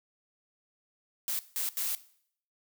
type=noise bursts at uneven times; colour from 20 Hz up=blue; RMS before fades=-32 dBFS; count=3; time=1.28-1.39 / 1.56-1.69 / 1.77-1.95 s; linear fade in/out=0 ms; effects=noise-tail reverb RT60 0.6 s tail -17 dB re dry